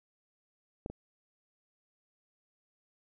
clicks, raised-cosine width 2 ms, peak -23 / -28 dBFS, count 2, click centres 0.861 / 0.9 s, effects none

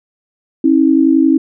sine tone pair together, 270.2 / 321.3 Hz, C#4 / E4, -44 / -44 cents, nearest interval minor third, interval 300 cents, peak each -10 dBFS, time 0.64-1.38 s, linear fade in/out 5 ms, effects none

